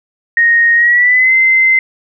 sine tone with pitch glide, 1864.7 to 2069 Hz, A#6 to C7, 0 to -20 cents, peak -6 dBFS, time 0.37-1.79 s, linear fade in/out 2 ms, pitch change +180 cents, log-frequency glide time 0.75-1.34 s, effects none

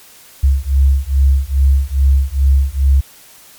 sine beating tone pair, 67 / 69.4 Hz, C2 / C#2, +42 / +3 cents, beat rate 2.4 Hz, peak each -12 dBFS, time 0.43-3.01 s, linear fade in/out 10 ms, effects white hiss -42 dBFS RMS until 3.58 s + MP3 96 kbps

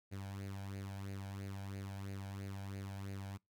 sawtooth tone with flanger, 98 Hz, G2, in tune, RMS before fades -45 dBFS, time 0.11-3.38 s, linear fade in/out 20 ms, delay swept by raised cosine 0.44 to 1.31 ms, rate 3 Hz, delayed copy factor +0.65, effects noise-tail reverb RT60 0.2 s tail -26 dB re dry

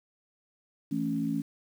sine chord, A major, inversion second, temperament equal, 164.81 / 220 / 277.2 Hz, E3 / A3 / C#4, 0 / 0 / 0 cents, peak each -34 / -32 / -30 dBFS, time 0.91-1.42 s, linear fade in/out 10 ms, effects 9-bit

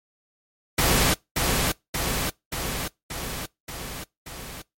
pink noise with echo, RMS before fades -20 dBFS, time 0.78-1.14 s, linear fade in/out 5 ms, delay 580 ms, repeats 6, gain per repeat -3 dB, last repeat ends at 4.62 s, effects noise-tail reverb RT60 0.2 s tail -24 dB re dry + MP3 64 kbps

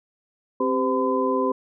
sine tone cluster, 263.9 / 392.7 / 511 / 1015 Hz, C4 / G4 / C5 / B5, +15 / +3 / -41 / +47 cents, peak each -25 dBFS, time 0.6-1.52 s, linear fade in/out 5 ms, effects none

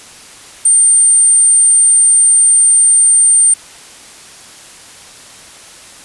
sine tone, 8870 Hz, C#9, in tune, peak -5 dBFS, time 0.65-3.54 s, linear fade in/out 5 ms, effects white hiss -36 dBFS RMS until 6.04 s + resampled to 24000 Hz

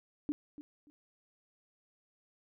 sine tone with echo, 293.7 Hz, D4, in tune, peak -30 dBFS, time 0.29-0.32 s, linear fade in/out 0 ms, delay 290 ms, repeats 2, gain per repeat -14 dB, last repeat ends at 0.9 s, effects none

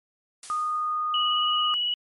blue noise with exponential decay, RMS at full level -35 dBFS, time 0.43-1.08 s, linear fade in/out 1 ms, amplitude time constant 140 ms
sine tone, 1232 Hz, D#6, 17 cents flat, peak -24 dBFS, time 0.5-1.74 s, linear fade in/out 0 ms
sine tone with vibrato, 2929 Hz, F#7, 18 cents flat, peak -23 dBFS, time 1.14-1.94 s, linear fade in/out 2 ms, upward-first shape triangle, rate 18 Hz, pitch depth 20 cents each way
effects low-pass 11000 Hz 12 dB/octave + MP3 48 kbps

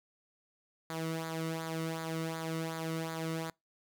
sawtooth tone with flanger, 162.3 Hz, E3, 27 cents flat, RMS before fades -37 dBFS, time 0.9-3.5 s, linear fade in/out 0 ms, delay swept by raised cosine 0.35 to 1.23 ms, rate 2.7 Hz, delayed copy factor -0.65, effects noise-tail reverb RT60 0.2 s tail -26 dB re dry

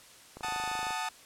click train, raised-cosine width 1 ms, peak -29 dBFS, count 15, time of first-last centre 0.37-0.906 s, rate 26.1 Hz
sawtooth chord, D# diminished, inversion first, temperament equal, 740 / 880 / 1244.5 Hz, F#5 / A5 / D#6, 0 / 0 / 0 cents, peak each -34 / -31 / -34 dBFS, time 0.43-1.09 s, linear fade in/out 5 ms
effects white hiss -54 dBFS RMS until 1.25 s + low-pass 10000 Hz 12 dB/octave

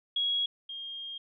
sine tone pair in turn, 3316 / 3225 Hz, G#7 / G7, -3 / +48 cents, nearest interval unison, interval 49 cents, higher first, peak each -26 / -37 dBFS, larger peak first, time 0.16-0.46 / 0.69-1.18 s, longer second, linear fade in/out 5 ms, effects none

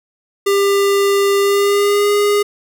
square tone with pitch glide, 398.7 to 411.1 Hz, G4 to G#4, +29 to -18 cents, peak -12 dBFS, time 0.46-2.43 s, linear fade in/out 10 ms, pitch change +53 cents, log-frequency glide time 1.4-2.12 s, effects none

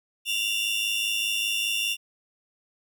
40% pulse tone cluster, 2749 / 2854 / 3524 Hz, F7 / F7 / A7, -28 / +37 / +2 cents, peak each -26 / -28 / -32 dBFS, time 0.25-1.97 s, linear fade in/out 50 ms, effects none

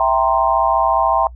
sine chord, C dominant seventh, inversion first, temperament equal, 659.3 / 784 / 932.3 / 1046.5 Hz, E5 / G5 / Bb5 / C6, 0 / 0 / 0 / 0 cents, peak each -18 dBFS, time 0-1.27 s, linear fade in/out 2 ms, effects noise-tail reverb RT60 0.1 s tail -24 dB re dry + added 60 Hz sine -33 dBFS peak until 1.35 s

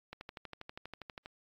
click train, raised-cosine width 0.3 ms, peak -28 dBFS, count 15, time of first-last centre 0.13-1.259 s, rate 12.4 Hz, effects AAC 32 kbps

